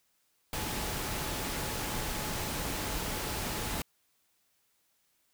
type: tone in noise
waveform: sine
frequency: 855 Hz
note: A5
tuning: 50 cents flat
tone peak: -46 dBFS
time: 0.53-3.82 s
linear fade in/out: 2 ms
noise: pink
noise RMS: -35 dBFS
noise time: 0.53-3.82 s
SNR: -14 dB
effects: white hiss -73 dBFS RMS until 5.33 s